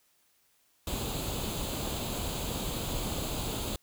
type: noise with comb filter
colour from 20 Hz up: pink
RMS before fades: -34 dBFS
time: 0.87-3.76 s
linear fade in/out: 2 ms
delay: 0.27 ms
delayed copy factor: +0.65
effects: white hiss -69 dBFS RMS until 3.82 s